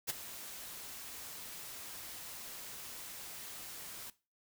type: noise with ADSR envelope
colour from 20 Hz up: white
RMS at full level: -33 dBFS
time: 0.07-4.1 s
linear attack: 28 ms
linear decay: 17 ms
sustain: -14 dB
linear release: 3 ms
effects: noise-tail reverb RT60 0.3 s tail -18 dB re dry